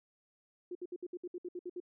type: tone bursts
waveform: sine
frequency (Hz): 356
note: F4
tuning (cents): +33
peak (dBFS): -38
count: 11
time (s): 0.71-1.802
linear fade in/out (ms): 5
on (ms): 42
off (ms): 63
effects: none